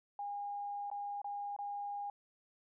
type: tone with dropouts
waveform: sine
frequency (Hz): 813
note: G#5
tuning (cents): -37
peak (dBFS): -38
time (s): 0.19-2.1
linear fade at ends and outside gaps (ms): 2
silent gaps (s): 0.901-0.914 / 1.217-1.244 / 1.564-1.588
effects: none